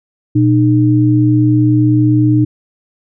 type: tone pair together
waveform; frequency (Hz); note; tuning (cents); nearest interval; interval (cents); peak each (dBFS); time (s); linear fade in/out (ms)
sine; 120.5 / 305; B2 / D#4; -42 / -34; octave + major third; 1608; -10; 0.35-2.45; 10
effects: none